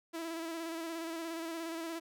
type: tone with vibrato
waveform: sawtooth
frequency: 329.6 Hz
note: E4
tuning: in tune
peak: -34 dBFS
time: 0.13-2 s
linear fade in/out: 20 ms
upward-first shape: square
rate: 17 Hz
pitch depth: 29 cents each way
effects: none